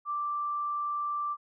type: tone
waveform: sine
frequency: 1174.7 Hz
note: D6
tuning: in tune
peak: -29 dBFS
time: 0.05-1.37 s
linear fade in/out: 50 ms
effects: none